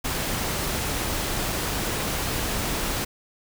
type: noise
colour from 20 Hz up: pink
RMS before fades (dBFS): -27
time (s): 0.04-3.05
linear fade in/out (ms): 10
effects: none